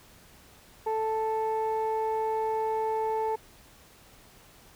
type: tone pair together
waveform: sine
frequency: 440 / 880 Hz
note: A4 / A5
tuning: 0 / 0 cents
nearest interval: octave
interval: 1200 cents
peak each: -27 dBFS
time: 0.86-3.36 s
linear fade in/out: 10 ms
effects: tanh soft clip ceiling -22 dBFS + pink hiss -55 dBFS RMS until 4.75 s